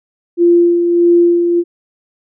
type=tone with tremolo; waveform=sine; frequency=345.3 Hz; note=F4; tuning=20 cents flat; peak=-5 dBFS; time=0.37-1.64 s; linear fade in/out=50 ms; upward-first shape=sine; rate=1.6 Hz; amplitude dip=45%; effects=none